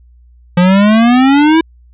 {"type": "exponential sweep", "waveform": "square", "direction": "up", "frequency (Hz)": [174.61, 331.1], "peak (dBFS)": -6, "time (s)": [0.57, 1.61], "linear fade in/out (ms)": 5, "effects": ["added 60 Hz sine -40 dBFS peak until 1.93 s", "resampled to 8000 Hz"]}